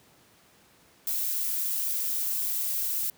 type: noise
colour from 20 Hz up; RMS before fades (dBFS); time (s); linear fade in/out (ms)
violet; -29; 1.07-3.1; 2
effects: pink hiss -59 dBFS RMS until 3.17 s + high-pass 100 Hz 12 dB/octave